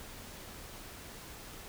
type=silence; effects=pink hiss -48 dBFS RMS until 1.68 s